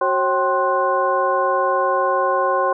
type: tone cluster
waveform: sine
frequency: 373.1 / 541 / 773 / 1054 / 1479 Hz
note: F#4 / C#5 / G5 / C6 / F#6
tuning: +14 / -42 / -24 / +12 / -1 cents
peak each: -25 / -20 / -24 / -19 / -28 dBFS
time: 0.01-2.73 s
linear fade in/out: 5 ms
effects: none